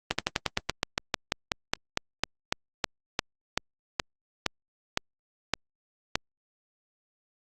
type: slowing click train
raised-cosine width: 0.2 ms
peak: -6 dBFS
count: 24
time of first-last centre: 0.11-6.155 s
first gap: 76 ms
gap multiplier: 1.1
effects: Opus 32 kbps